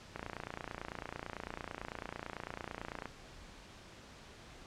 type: click train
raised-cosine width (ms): 0.5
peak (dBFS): -25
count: 85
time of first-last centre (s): 0.16-3.057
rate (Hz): 29
effects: pink hiss -54 dBFS RMS until 4.66 s + low-pass 6000 Hz 12 dB/octave